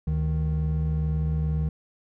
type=tone pair together; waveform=triangle; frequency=73.42 / 155.57 Hz; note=D2 / D#3; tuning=0 / 0 cents; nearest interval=octave + minor second; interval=1300 cents; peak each=-23 dBFS; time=0.07-1.69 s; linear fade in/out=5 ms; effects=tanh soft clip ceiling -13 dBFS